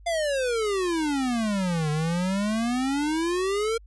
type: exponential two-way sweep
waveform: square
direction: down then up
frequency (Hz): 698.5 to 149 to 463.6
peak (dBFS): -24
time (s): 0.06-3.78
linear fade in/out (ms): 10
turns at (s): 1.9
effects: added 50 Hz sine -46 dBFS peak until 3.86 s + resampled to 24000 Hz